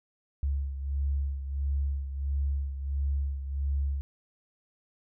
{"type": "beating tone pair", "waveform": "sine", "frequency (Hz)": [69.3, 70.8], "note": ["C#2", "C#2"], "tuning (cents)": [0, 37], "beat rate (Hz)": 1.5, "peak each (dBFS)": [-28, -35], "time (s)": [0.43, 4.01], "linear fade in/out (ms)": 0, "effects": []}